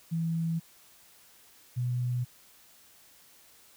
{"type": "tone pair in turn", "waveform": "sine", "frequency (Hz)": [164.81, 123.47], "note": ["E3", "B2"], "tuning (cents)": [0, 0], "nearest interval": "perfect fourth", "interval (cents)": 500, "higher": "first", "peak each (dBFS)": -27, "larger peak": "neither", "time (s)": [[0.11, 0.6], [1.76, 2.25]], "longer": "neither", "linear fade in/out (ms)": 20, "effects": ["white hiss -58 dBFS RMS until 3.76 s"]}